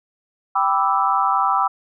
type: chord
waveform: sine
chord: E minor seventh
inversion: first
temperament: equal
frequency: 784 / 987.8 / 1174.7 / 1318.5 Hz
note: G5 / B5 / D6 / E6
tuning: 0 / 0 / 0 / 0 cents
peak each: -21 dBFS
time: 0.55-1.68 s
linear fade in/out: 10 ms
effects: none